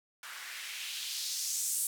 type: noise with band-pass filter sweep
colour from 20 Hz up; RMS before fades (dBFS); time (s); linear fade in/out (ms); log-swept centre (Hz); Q
blue; -37; 0.23-1.87; 2; 1300 to 9500; 1.9
effects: none